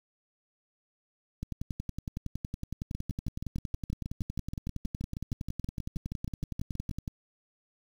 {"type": "two click trains", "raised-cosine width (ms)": 5, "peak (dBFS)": [-22, -23], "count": [62, 26], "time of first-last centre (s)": [[1.43, 7.078], [2.95, 6.912]], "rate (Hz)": [10.8, 6.31], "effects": ["8-bit"]}